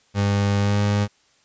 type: tone with pitch glide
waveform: 30% pulse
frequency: 100.9 to 102.6 Hz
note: G#2 to G#2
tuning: -49 to -21 cents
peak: -15 dBFS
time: 0.14-1.08 s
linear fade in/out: 50 ms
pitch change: +28 cents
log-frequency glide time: 0.59-0.81 s
effects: white hiss -60 dBFS RMS until 1.44 s + resampled to 16000 Hz